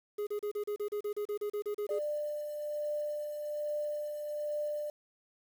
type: tone bursts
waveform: triangle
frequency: 415.3 Hz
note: G#4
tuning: in tune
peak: -30 dBFS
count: 15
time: 0.18-1.992 s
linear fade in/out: 10 ms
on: 90 ms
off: 33 ms
type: tone with tremolo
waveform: sine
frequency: 595 Hz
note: D5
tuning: 22 cents sharp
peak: -31 dBFS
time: 1.89-4.9 s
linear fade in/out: 2 ms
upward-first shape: triangle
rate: 1.2 Hz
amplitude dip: 50%
effects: 9-bit